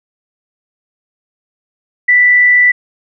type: tone with frequency modulation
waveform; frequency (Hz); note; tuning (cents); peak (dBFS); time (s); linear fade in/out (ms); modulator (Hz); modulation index
sine; 1975.5; B6; 0; -5; 2.08-2.72; 10; 65.6; 0.3
effects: none